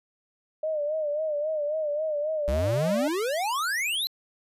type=tone with vibrato; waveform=sine; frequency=607 Hz; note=D#5; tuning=43 cents flat; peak=-25 dBFS; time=0.63-3.08 s; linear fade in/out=5 ms; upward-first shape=sine; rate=3.7 Hz; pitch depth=78 cents each way
type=exponential sweep; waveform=square; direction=up; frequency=61.5 to 4188 Hz; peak=-26 dBFS; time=2.48-4.07 s; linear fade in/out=0 ms
effects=resampled to 32000 Hz